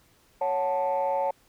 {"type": "chord", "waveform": "sine", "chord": "F# minor", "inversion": "second", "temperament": "equal", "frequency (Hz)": [554.4, 740, 880], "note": ["C#5", "F#5", "A5"], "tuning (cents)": [0, 0, 0], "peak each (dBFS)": [-26, -30, -26], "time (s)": [0.41, 1.31], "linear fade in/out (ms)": 5, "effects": ["tanh soft clip ceiling -18 dBFS", "pink hiss -62 dBFS RMS until 1.48 s"]}